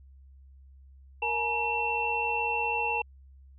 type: tone cluster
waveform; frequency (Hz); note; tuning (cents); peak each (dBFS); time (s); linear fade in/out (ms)
sine; 466.1 / 848 / 944 / 2703; A#4 / G#5 / A#5 / E7; 0 / +36 / +22 / +43; -35 / -31 / -35 / -29; 1.22-3.02; 5
effects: added 67 Hz sine -50 dBFS peak until 3.58 s